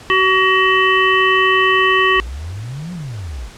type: harmonic tone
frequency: 377.4 Hz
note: F#4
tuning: 34 cents sharp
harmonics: 1 / 3 / 5 / 7 / 8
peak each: -17 / -15 / -15 / -20 / -21 dBFS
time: 0.1-2.2 s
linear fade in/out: 0 ms
type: exponential two-way sweep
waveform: sine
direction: up then down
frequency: 49.42 to 185 to 49.42 Hz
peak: -24 dBFS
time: 2.15-3.5 s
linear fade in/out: 50 ms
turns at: 2.93 s
effects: pink hiss -39 dBFS RMS until 3.57 s + low-pass 8000 Hz 12 dB/octave